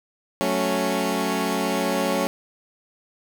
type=chord; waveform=15% pulse; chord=F# minor; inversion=none; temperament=equal; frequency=185 / 220 / 277.2 Hz; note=F#3 / A3 / C#4; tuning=0 / 0 / 0 cents; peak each=-20 / -20 / -19 dBFS; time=0.41-2.27 s; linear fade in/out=0 ms; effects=none